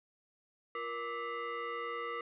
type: tone with frequency modulation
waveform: sine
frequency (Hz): 350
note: F4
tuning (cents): +4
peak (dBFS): -36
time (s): 0.75-2.21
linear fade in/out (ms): 2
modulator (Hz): 822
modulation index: 2.1
effects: none